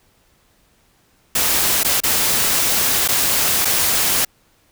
white noise with dropouts, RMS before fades -17 dBFS, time 1.35-4.25 s, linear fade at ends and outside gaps 5 ms, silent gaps 1.834-1.846 / 2.004-2.035 / 3.078-3.086 / 3.649-3.653 s, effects pink hiss -58 dBFS RMS until 4.71 s

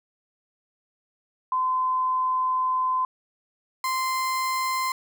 sine / 35% pulse tone pair in turn, 1026 / 1040.3 Hz, C6 / C6, -34 / -10 cents, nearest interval unison, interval 24 cents, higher second, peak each -21 / -22 dBFS, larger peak first, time 1.52-3.05 / 3.84-4.92 s, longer first, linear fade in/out 2 ms, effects none

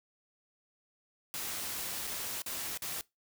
white noise with dropouts, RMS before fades -38 dBFS, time 1.34-3.01 s, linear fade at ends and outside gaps 0 ms, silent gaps 2.07-2.074 / 2.419-2.462 / 2.774-2.821 s, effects noise-tail reverb RT60 0.2 s tail -22 dB re dry

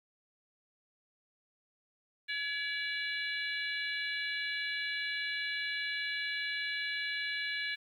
harmonic tone with a mistuned harmonic, 575 Hz, D5, 37 cents flat, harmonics 3 / 4 / 5 / 6 / 7, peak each -37 / -38 / -43 / -44 / -42 dBFS, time 2.28-7.76 s, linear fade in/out 20 ms, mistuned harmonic 3, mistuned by -34 cents, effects 11-bit

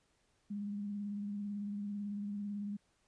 sine tone with vibrato, 204.1 Hz, G#3, 30 cents flat, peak -37 dBFS, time 0.5-2.77 s, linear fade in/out 10 ms, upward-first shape triangle, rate 18 Hz, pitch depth 35 cents each way, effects pink hiss -75 dBFS RMS until 3.07 s + resampled to 22050 Hz

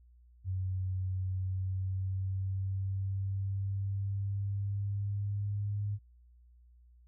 sine tone with pitch glide, 93.5 to 102.55 Hz, F#2 to G#2, +19 to -21 cents, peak -31 dBFS, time 0.44-5.99 s, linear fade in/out 50 ms, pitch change +160 cents, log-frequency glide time 1.31-5.81 s, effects added 60 Hz sine -57 dBFS peak until 7.07 s

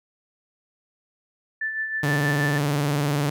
sine tone with tremolo, 1760 Hz, A6, in tune, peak -23 dBFS, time 1.61-2.58 s, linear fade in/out 5 ms, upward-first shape sine, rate 6.3 Hz, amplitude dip 50%
sawtooth tone with vibrato, 145.1 Hz, D3, 21 cents flat, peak -17 dBFS, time 2.03-3.3 s, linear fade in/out 5 ms, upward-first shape square, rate 20 Hz, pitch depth 71 cents each way
effects none

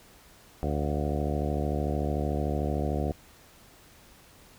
harmonic tone with a mistuned harmonic, 73.42 Hz, D2, in tune, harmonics 1 / 2 / 3 / 4 / 5 / 6 / 7 / 8 / 9 / 10, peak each -30 / -33 / -35 / -36 / -37 / -38 / -38 / -39 / -40 / -40 dBFS, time 0.63-3.12 s, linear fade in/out 0 ms, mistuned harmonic 9, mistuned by +62 cents, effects pink hiss -55 dBFS RMS until 4.58 s

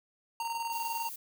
square tone with tremolo, 923 Hz, A#5, 17 cents flat, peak -32 dBFS, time 0.4-1.09 s, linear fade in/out 2 ms, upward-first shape square, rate 20 Hz, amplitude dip 40%
violet noise, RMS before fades -42 dBFS, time 0.72-1.16 s, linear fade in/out 5 ms
effects none

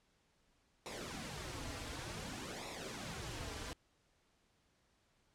pink noise with flanger, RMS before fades -45 dBFS, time 0.86-3.73 s, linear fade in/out 0 ms, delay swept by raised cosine 0.64 to 5.54 ms, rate 0.55 Hz, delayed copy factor -0.7, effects pink hiss -75 dBFS RMS until 5.34 s + low-pass 8000 Hz 12 dB/octave

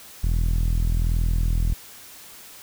sawtooth tone with low-pass filter, 41.2 Hz, E1, in tune, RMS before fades -21 dBFS, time 0.23-1.74 s, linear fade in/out 10 ms, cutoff 140 Hz, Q 0.71, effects white hiss -44 dBFS RMS until 2.62 s

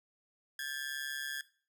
sawtooth ring-modulated tone, 1668 Hz, G#6, 7 cents sharp, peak -31 dBFS, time 0.59-1.41 s, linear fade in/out 2 ms, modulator 70.6 Hz, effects noise-tail reverb RT60 0.4 s tail -17 dB re dry

